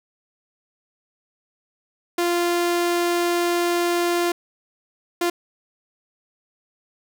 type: tone bursts at uneven times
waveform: sawtooth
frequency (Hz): 347.3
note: F4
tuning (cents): -10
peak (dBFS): -15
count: 2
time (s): 2.18-4.32 / 5.21-5.3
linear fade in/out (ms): 5
effects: none